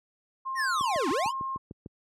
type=tone with pitch glide; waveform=sine; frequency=1060 to 1066.8 Hz; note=C6 to C6; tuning=+22 to +33 cents; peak=-30 dBFS; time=0.45-1.58 s; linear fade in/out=20 ms; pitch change=+11 cents; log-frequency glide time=0.82-1.38 s
type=linear two-way sweep; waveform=square; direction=down then up; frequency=1930 to 246.3 to 1089 Hz; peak=-27 dBFS; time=0.55-1.33 s; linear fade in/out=50 ms; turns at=1.09 s
type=click train; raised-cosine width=3 ms; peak=-27 dBFS; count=8; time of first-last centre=0.81-1.861 s; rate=6.66 Hz
effects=high-pass 80 Hz 12 dB/octave + low-pass 9000 Hz 12 dB/octave